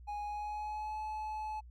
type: tone with pitch glide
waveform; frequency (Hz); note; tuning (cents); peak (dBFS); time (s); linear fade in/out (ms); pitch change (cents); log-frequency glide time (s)
triangle; 829 to 859.2; G#5 to A5; -3 to -41; -35; 0.07-1.61; 20; +62; 0.24-0.99
effects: added 60 Hz sine -50 dBFS peak until 1.7 s